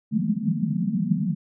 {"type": "band-pass noise", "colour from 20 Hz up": "white", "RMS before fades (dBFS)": -24, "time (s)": [0.11, 1.35], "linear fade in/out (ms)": 20, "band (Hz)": [150, 230], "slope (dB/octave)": 96, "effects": []}